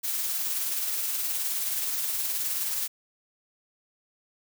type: noise with tremolo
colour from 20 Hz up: blue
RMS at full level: -28 dBFS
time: 0.03-2.88 s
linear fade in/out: 20 ms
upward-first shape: sine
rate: 19 Hz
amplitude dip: 30%
effects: none